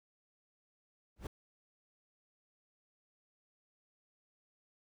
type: noise with exponential growth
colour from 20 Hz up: brown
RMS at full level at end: -32 dBFS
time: 1.16-1.27 s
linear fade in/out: 5 ms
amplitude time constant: 22 ms
effects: none